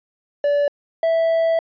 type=tone pair in turn; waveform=triangle; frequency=577 / 657.5 Hz; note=D5 / E5; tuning=-31 / -5 cents; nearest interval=major second; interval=226 cents; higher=second; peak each=-13 dBFS; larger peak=neither; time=0.44-0.68 / 1.03-1.59 s; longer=second; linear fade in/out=2 ms; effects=resampled to 11025 Hz